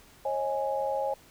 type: chord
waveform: sine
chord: C# suspended second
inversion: none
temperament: equal with one note detuned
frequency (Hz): 542.3 / 622.3 / 830.6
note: C#5 / D#5 / G#5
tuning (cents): -38 / 0 / 0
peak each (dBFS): -30 / -34 / -31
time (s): 0.25-1.14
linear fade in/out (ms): 5
effects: pink hiss -56 dBFS RMS until 1.3 s